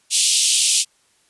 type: band-pass noise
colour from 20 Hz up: white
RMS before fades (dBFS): -17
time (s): 0.1-0.85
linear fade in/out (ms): 50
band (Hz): 2700 to 10000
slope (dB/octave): 48
effects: white hiss -60 dBFS RMS until 1.29 s + resampled to 24000 Hz